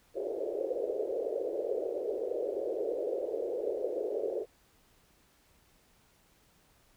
pink band-pass noise, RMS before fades -34 dBFS, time 0.14-4.46 s, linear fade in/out 50 ms, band 390 to 560 Hz, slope 48 dB/octave, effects pink hiss -66 dBFS RMS until 6.96 s

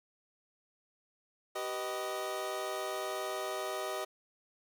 25% pulse chord, G augmented, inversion none, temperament equal with one note detuned, 385.7 / 493.9 / 622.3 Hz, G4 / B4 / D#5, -28 / 0 / 0 cents, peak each -36 / -39 / -34 dBFS, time 1.55-4.05 s, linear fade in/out 10 ms, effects none

